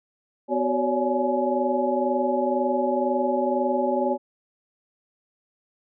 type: tone cluster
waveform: sine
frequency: 250 / 373.5 / 556 / 578 / 844 Hz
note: B3 / F#4 / C#5 / D5 / G#5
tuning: +21 / +16 / +5 / -28 / +28 cents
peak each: -27 dBFS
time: 0.48-4.18 s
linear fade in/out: 50 ms
effects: none